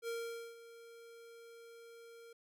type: tone with ADSR envelope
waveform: square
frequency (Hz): 463.7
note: A#4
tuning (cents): -9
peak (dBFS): -38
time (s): 0.02-2.33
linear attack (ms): 59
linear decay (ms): 470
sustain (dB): -16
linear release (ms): 5
effects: none